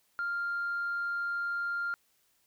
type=tone; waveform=sine; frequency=1396.9 Hz; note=F6; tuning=in tune; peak=-29 dBFS; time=0.19-1.94 s; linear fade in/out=0 ms; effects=tanh soft clip ceiling -27 dBFS + white hiss -71 dBFS RMS until 2.46 s